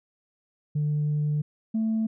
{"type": "tone pair in turn", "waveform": "sine", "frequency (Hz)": [149.1, 221.4], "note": ["D3", "A3"], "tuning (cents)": [27, 11], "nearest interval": "perfect fifth", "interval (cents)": 684, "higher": "second", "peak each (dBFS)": -21, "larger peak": "neither", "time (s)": [[0.75, 1.42], [1.74, 2.07]], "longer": "first", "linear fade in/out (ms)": 10, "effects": ["tanh soft clip ceiling -20 dBFS"]}